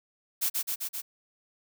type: noise with echo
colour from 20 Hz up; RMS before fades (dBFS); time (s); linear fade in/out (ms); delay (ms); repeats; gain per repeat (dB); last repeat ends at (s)
blue; -27; 0.41-0.5; 20; 130; 4; -2; 1.02
effects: none